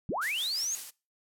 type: linear sweep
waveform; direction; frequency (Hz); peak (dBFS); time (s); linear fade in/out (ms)
sine; up; 110 to 6770; -29; 0.09-0.75; 0
type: noise with tremolo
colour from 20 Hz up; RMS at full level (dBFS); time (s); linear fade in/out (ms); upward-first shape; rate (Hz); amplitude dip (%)
blue; -36; 0.21-0.91; 20; sine; 5.7; 45
effects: noise-tail reverb RT60 0.3 s tail -22 dB re dry + low-pass 12000 Hz 12 dB/octave